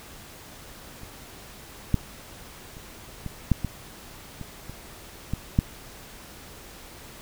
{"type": "clicks", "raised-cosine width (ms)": 5, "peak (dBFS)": [-29, -7, -30, -20, -6, -14, -24, -25, -14, -6], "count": 10, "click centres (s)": [1.034, 1.943, 2.769, 3.263, 3.517, 3.647, 4.413, 4.696, 5.336, 5.589], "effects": ["pink hiss -45 dBFS RMS until 7.21 s"]}